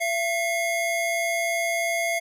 square tone pair together, 675 / 2148 Hz, E5 / C7, +41 / +45 cents, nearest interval octave + minor sixth, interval 2004 cents, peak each -26 / -27 dBFS, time 0-2.2 s, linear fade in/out 20 ms, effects resampled to 32000 Hz

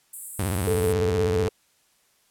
pink high-pass noise, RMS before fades -35 dBFS, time 0.13-0.93 s, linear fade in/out 5 ms, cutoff 7900 Hz, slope 96 dB/octave
sawtooth tone with vibrato, 93.5 Hz, F#2, 19 cents sharp, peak -20 dBFS, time 0.39-1.48 s, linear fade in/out 0 ms, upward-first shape sine, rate 16 Hz, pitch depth 220 cents each way
sine tone with tremolo, 440 Hz, A4, in tune, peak -21 dBFS, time 0.67-1.49 s, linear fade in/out 5 ms, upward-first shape square, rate 5.9 Hz, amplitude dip 25%
effects white hiss -64 dBFS RMS until 2.3 s + low-pass 12000 Hz 12 dB/octave

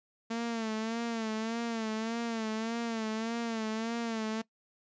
sawtooth tone with vibrato, 225.8 Hz, A3, 45 cents sharp, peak -28 dBFS, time 0.3-4.42 s, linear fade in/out 10 ms, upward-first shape sine, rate 1.7 Hz, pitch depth 64 cents each way, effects noise-tail reverb RT60 0.1 s tail -20 dB re dry + resampled to 16000 Hz

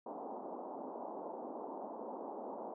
white band-pass noise, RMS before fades -45 dBFS, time 0.06-2.74 s, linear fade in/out 5 ms, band 220 to 940 Hz, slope 48 dB/octave, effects none

